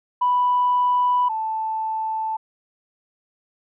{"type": "tone pair in turn", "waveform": "sine", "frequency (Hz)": [987.8, 880], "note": ["B5", "A5"], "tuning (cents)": [0, 0], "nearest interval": "major second", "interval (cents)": 200, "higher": "first", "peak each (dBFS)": [-15, -22], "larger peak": "first", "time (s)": [[0.21, 1.29], [1.29, 2.37]], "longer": "neither", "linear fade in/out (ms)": 10, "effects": ["tanh soft clip ceiling -11 dBFS"]}